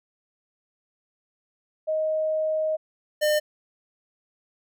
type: tone pair in turn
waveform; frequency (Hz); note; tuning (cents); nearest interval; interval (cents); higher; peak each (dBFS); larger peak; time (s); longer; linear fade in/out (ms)
sine / square; 626 / 604; D#5 / D5; +10 / +48; minor second; 62; first; -22 / -20; second; 1.87-2.77 / 3.21-3.4; first; 20
effects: none